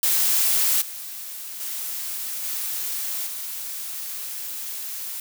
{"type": "noise with level steps", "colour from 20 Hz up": "blue", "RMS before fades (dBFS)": [-20, -35, -30, -28, -32], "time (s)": [0.03, 5.2], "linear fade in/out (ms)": 2, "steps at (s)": [0.81, 1.6, 2.43, 3.26], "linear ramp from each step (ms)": 10, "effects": []}